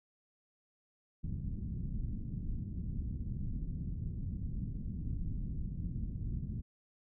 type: low-pass noise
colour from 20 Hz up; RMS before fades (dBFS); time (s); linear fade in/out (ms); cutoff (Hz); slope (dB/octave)
pink; -38; 1.23-6.62; 20; 210; 24
effects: none